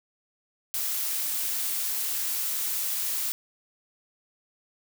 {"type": "noise", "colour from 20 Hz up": "blue", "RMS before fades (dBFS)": -29, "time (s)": [0.74, 3.32], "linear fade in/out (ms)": 0, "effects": []}